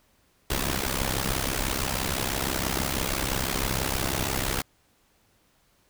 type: noise with amplitude modulation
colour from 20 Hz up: pink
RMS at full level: -24 dBFS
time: 0.5-4.62 s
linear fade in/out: 5 ms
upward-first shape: sine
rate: 66.1 Hz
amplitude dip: 85%
effects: pink hiss -65 dBFS RMS until 5.89 s